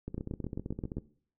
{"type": "two click trains", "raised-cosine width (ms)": 3, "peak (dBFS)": [-22, -24], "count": [7, 15], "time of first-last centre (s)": [[0.18, 0.969], [0.08, 0.983]], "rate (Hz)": [7.6, 15.5], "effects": ["noise-tail reverb RT60 0.5 s tail -18 dB re dry"]}